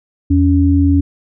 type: tone pair together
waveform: sine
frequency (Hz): 84 / 280.3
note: E2 / C#4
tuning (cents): +33 / +19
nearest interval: octave + major sixth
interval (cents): 2086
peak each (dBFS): -11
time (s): 0.3-1.01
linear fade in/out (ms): 10
effects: none